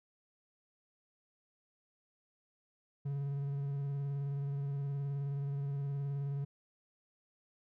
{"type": "tone with vibrato", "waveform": "triangle", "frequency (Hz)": 140.3, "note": "C#3", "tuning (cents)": 21, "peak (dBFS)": -32, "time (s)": [3.05, 6.45], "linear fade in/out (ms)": 10, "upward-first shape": "square", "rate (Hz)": 19, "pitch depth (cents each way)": 21, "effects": []}